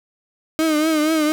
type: tone with vibrato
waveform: 35% pulse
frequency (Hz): 311.1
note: D#4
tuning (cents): 0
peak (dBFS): -14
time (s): 0.59-1.32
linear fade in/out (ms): 0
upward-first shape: triangle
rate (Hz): 4.2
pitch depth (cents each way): 79
effects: none